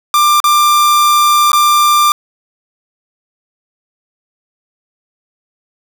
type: tone with dropouts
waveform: 45% pulse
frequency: 1188 Hz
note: D6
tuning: 20 cents sharp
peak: -7 dBFS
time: 0.14-2.12 s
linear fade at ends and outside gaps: 1 ms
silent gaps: 0.402-0.441 / 1.518-1.531 s
effects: none